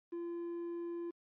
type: tone with quantisation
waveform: triangle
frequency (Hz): 342.5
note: F4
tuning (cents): -34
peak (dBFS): -36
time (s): 0.12-1.11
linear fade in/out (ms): 10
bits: 10
effects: low-pass 2000 Hz 12 dB/octave + MP3 48 kbps